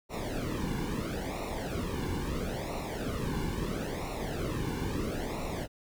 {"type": "noise with flanger", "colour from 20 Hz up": "brown", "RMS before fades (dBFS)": -34, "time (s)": [0.09, 5.68], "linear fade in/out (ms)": 50, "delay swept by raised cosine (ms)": [0.62, 1.59], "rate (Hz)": 0.75, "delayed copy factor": -0.8, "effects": []}